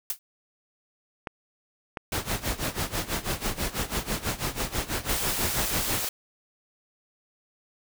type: noise with exponential decay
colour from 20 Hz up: blue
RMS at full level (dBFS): -24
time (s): 0.1-0.19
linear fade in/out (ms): 1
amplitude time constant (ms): 19
type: clicks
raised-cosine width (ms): 0.5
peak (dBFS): -17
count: 3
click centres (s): 1.272 / 1.972 / 2.522
type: noise with tremolo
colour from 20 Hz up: pink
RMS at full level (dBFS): -27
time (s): 2.12-6.05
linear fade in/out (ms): 2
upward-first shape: sine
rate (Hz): 6.1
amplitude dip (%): 85
type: high-pass noise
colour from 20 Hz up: white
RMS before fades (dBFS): -30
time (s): 5.09-6.09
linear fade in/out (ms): 5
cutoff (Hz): 360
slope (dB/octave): 48
effects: none